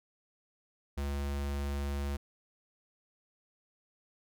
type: tone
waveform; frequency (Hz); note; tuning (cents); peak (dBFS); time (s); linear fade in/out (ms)
square; 70.6; C#2; +32; -33; 0.97-2.17; 10
effects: none